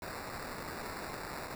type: noise with sample-and-hold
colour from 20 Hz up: violet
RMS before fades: -42 dBFS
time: 0.02-1.55 s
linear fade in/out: 2 ms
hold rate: 3150 Hz
effects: none